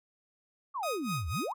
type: exponential two-way sweep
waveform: sine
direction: down then up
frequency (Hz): 1214 to 72.5 to 1214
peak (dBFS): -32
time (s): 0.74-1.54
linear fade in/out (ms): 20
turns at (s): 1.29
type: tone with tremolo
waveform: sawtooth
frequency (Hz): 1251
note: D#6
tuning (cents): +9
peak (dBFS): -29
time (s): 0.83-1.52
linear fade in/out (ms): 2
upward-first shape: sine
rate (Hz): 4.1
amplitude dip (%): 90
effects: none